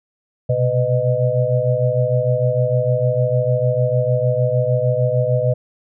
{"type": "tone cluster", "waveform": "sine", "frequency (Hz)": [123.1, 129.7, 503, 617], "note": ["B2", "C3", "B4", "D#5"], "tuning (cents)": [-5, -15, 32, -15], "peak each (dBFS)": -20, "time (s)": [0.49, 5.54], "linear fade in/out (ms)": 10, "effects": []}